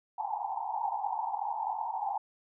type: band-pass noise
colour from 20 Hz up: white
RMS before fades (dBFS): -34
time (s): 0.18-2.18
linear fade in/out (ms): 5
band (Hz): 770 to 920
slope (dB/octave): 96
effects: none